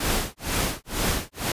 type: noise with tremolo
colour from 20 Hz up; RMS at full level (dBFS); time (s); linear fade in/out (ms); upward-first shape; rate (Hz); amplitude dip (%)
pink; -23; 0-1.52; 5; sine; 2.1; 100
effects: resampled to 32000 Hz